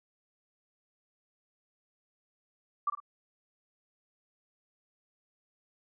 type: tone with echo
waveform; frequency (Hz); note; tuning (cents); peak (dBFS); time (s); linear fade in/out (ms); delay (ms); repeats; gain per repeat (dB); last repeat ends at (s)
sine; 1169; D6; -8; -25; 2.87-2.9; 5; 51; 2; -9; 3.002
effects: none